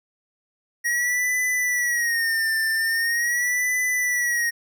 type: tone with vibrato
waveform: square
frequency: 1889 Hz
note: A#6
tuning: 22 cents sharp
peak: -21 dBFS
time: 0.84-4.51 s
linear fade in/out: 20 ms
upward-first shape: sine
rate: 0.42 Hz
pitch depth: 98 cents each way
effects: none